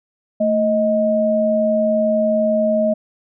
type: tone pair together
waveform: sine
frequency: 222.2 / 626.7 Hz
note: A3 / D#5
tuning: +17 / +12 cents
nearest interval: octave + tritone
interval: 1795 cents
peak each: -19 / -15 dBFS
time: 0.4-2.94 s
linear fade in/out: 10 ms
effects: none